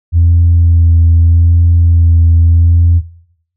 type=tone with vibrato; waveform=sine; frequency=84.2 Hz; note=E2; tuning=37 cents sharp; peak=-3 dBFS; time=0.12-3.02 s; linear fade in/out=50 ms; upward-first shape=sine; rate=0.81 Hz; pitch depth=20 cents each way; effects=noise-tail reverb RT60 0.7 s tail -18 dB re dry + tanh soft clip ceiling -1 dBFS